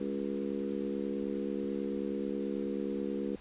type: harmonic tone with a mistuned harmonic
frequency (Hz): 69.3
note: C#2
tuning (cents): 0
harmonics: 3 / 4 / 5 / 6 / 7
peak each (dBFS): -37 / -38 / -39 / -40 / -40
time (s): 0-3.36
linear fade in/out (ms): 5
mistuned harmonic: 3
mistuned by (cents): -33
effects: pink hiss -55 dBFS RMS until 3.4 s + resampled to 8000 Hz